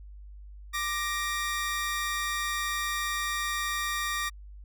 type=tone pair together; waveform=sawtooth; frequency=1182 / 1871 Hz; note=D6 / A#6; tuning=+11 / +6 cents; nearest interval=minor sixth; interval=795 cents; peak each=-28 dBFS; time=0.73-4.3 s; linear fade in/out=20 ms; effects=added 50 Hz sine -43 dBFS peak until 4.64 s